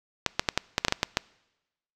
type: clicks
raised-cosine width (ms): 0.2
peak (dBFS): -4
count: 10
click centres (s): 0.263 / 0.395 / 0.488 / 0.576 / 0.781 / 0.849 / 0.883 / 0.924 / 1.031 / 1.171
effects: noise-tail reverb RT60 1.0 s tail -24 dB re dry

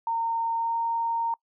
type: tone with pitch glide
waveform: sine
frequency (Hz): 917 to 922.8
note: A#5 to A#5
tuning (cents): -29 to -18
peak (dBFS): -24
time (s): 0.07-1.34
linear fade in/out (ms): 2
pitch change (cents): +11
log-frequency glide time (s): 0.55-0.77
effects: noise-tail reverb RT60 0.1 s tail -25 dB re dry

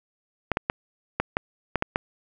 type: clicks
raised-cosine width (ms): 0.5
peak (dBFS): -7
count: 8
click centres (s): 0.517 / 0.571 / 0.699 / 1.2 / 1.369 / 1.757 / 1.824 / 1.959
effects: none

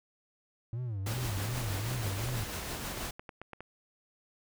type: tone with vibrato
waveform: triangle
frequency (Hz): 110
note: A2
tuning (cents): 0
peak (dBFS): -31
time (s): 0.73-2.44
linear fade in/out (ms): 0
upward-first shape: sine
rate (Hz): 2.7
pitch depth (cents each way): 240
type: noise with tremolo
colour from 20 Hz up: pink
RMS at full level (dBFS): -37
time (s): 1.06-3.11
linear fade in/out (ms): 5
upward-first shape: sine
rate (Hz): 6.2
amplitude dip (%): 30
type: clicks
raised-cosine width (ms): 0.5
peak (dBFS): -28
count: 12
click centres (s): 2.288 / 2.345 / 2.629 / 2.748 / 2.855 / 2.975 / 3.01 / 3.195 / 3.292 / 3.416 / 3.533 / 3.606
effects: none

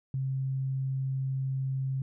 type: tone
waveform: sine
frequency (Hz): 133.4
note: C3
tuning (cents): +34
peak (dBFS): -28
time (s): 0.14-2.02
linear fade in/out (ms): 2
effects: none

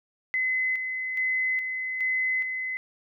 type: tone with tremolo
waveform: sine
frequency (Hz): 2035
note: C7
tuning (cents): -49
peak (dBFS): -23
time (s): 0.34-2.77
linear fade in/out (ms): 0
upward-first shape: square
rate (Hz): 1.2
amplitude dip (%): 45
effects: none

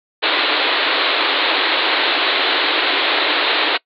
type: band-pass noise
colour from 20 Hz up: white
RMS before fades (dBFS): -17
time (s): 0.22-3.78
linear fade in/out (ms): 20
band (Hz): 280 to 4200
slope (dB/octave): 96
effects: noise-tail reverb RT60 0.1 s tail -24 dB re dry

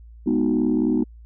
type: chord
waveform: sine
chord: G# minor seventh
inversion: none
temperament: equal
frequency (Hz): 207.7 / 246.9 / 311.1 / 370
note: G#3 / B3 / D#4 / F#4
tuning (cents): 0 / 0 / 0 / 0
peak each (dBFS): -24 / -20 / -21 / -26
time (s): 0.26-1.04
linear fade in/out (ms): 10
effects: tanh soft clip ceiling -11 dBFS + added 57 Hz sine -41 dBFS peak until 1.25 s

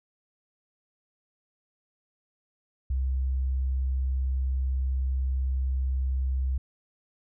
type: tone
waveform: sine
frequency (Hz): 65.41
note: C2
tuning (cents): 0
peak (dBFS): -24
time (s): 2.9-6.58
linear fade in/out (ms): 5
effects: none

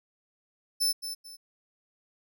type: tone with echo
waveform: sawtooth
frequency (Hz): 5280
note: E8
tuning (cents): +2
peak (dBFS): -21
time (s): 0.8-0.93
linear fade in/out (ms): 20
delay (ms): 220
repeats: 2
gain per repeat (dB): -10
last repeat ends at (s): 1.37
effects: none

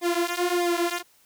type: tone with flanger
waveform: sawtooth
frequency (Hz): 349.2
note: F4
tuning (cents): 0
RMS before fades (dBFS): -25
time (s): 0.01-1.03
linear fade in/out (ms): 50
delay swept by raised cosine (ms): 0.68 to 5.98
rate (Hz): 1.6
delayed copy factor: -1
effects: white hiss -60 dBFS RMS until 1.25 s

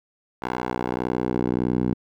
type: tone with band-pass filter sweep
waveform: 10% pulse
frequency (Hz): 61.74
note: B1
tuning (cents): 0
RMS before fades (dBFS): -25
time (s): 0.42-1.94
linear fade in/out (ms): 5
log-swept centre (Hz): 970 to 230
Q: 0.99
effects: none

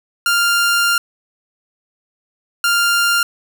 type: tone pair in turn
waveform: sawtooth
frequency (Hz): 1396.9 / 1396.9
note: F6 / F6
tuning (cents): 0 / 0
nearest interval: unison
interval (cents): 0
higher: neither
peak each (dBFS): -9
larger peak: neither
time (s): 0.26-0.98 / 2.64-3.23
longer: first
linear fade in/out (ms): 2
effects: none

